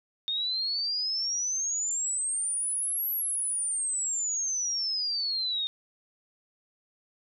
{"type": "exponential two-way sweep", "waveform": "sine", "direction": "up then down", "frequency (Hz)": [3665, 11840, 3665], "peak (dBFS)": -27, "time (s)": [0.28, 5.67], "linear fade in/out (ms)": 0, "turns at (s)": 3.1, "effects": []}